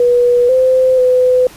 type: tone with pitch steps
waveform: sine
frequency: 486.7 / 516 / 505 Hz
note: B4 / C5 / B4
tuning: -25 / -24 / +39 cents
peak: -7 dBFS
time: 0-1.47 s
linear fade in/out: 2 ms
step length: 490 ms
effects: pink hiss -38 dBFS RMS until 1.56 s + resampled to 32000 Hz